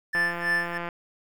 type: tone with tremolo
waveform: triangle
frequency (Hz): 1760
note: A6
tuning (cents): 0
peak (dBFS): -19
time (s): 0.13-0.78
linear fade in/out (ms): 10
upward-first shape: sine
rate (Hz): 3.1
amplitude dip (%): 95
type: click train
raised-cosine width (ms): 0.5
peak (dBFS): -18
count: 128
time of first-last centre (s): 0.15-0.888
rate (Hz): 172
effects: 9-bit